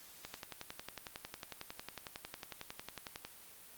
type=click train; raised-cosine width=0.2 ms; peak=-25 dBFS; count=34; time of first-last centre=0.25-3.25 s; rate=11 Hz; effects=white hiss -56 dBFS RMS until 3.77 s + Opus 48 kbps